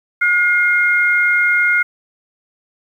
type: tone pair together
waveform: sine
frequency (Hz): 1436.8 / 2125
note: F6 / C7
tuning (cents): +49 / +26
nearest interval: perfect fifth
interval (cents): 677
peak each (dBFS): -14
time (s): 0.21-1.83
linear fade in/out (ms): 10
effects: 8-bit